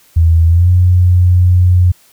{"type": "tone with pitch glide", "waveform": "sine", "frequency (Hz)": [82.41, 89.87], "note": ["E2", "F#2"], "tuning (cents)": [0, -50], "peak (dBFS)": -5, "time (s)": [0.16, 1.92], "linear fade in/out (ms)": 10, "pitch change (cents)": 150, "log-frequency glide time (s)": [0.47, 0.69], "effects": ["white hiss -48 dBFS RMS until 2.12 s"]}